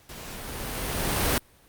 pink noise with level ramp, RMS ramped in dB -42 to -22 dBFS, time 0.09-1.38 s, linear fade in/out 2 ms, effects pink hiss -57 dBFS RMS until 1.68 s + Opus 48 kbps

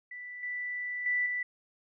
sine tone with level steps, 1975.5 Hz, B6, in tune, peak -40 / -33 / -26 / -30 dBFS, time 0.11-1.43 s, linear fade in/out 5 ms, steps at 0.43 / 1.06 / 1.26 s, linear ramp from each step 2 ms, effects none

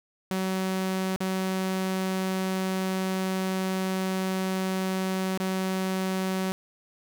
sawtooth tone with dropouts, 188.5 Hz, F#3, 32 cents sharp, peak -22 dBFS, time 0.31-6.52 s, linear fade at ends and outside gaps 0 ms, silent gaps 1.161-1.205 / 5.375-5.401 s, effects none

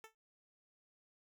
10% pulse tone with exponential decay, 442.1 Hz, A4, 8 cents sharp, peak -40 dBFS, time 0.04-0.15 s, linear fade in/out 1 ms, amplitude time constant 22 ms, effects none

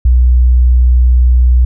sine tone, 61.7 Hz, B1, 1 cent flat, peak -4 dBFS, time 0.05-1.65 s, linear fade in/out 5 ms, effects none

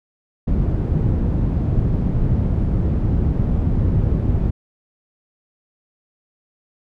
white low-pass noise, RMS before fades -18 dBFS, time 0.47-4.51 s, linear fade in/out 10 ms, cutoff 130 Hz, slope 12 dB/octave, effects none

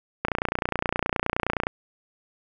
click train, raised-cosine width 0.5 ms, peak -8 dBFS, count 43, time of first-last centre 0.25-1.669 s, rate 29.6 Hz, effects none

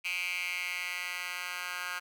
10% pulse tone with high-pass filter sweep, 179.1 Hz, F3, 44 cents sharp, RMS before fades -36 dBFS, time 0.04-2 s, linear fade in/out 20 ms, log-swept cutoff 2400 to 1600 Hz, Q 6.8, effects none

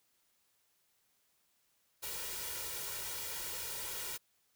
white noise with comb filter, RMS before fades -41 dBFS, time 2.02-4.18 s, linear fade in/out 20 ms, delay 2.1 ms, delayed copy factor +0.7, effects white hiss -75 dBFS RMS until 4.55 s

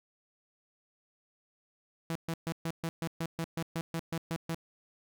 sawtooth tone bursts, 164.81 Hz, E3, in tune, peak -28 dBFS, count 14, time 2.1-4.546 s, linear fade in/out 0 ms, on 54 ms, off 130 ms, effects none

